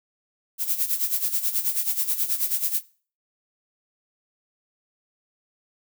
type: noise with tremolo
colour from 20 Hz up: violet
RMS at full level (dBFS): -22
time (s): 0.58-2.82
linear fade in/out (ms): 50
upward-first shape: sine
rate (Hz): 9.3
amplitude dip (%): 75
effects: noise-tail reverb RT60 0.4 s tail -20 dB re dry